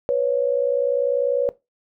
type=tone pair together; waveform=sine; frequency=493.9 / 554 Hz; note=B4 / C#5; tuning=0 / -1 cents; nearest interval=major second; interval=199 cents; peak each=-20 dBFS; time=0.09-1.49 s; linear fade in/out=0 ms; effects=noise-tail reverb RT60 0.2 s tail -18 dB re dry